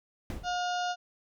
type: noise with exponential decay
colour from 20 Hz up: brown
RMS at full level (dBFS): -30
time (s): 0.3-0.62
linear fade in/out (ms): 1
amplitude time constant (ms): 69
type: harmonic tone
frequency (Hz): 715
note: F5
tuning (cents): +41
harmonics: 1 / 2 / 4 / 5 / 6 / 7 / 8 / 9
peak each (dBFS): -30 / -36 / -42 / -44 / -46 / -47 / -48 / -49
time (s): 0.43-0.96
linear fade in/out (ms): 50
effects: none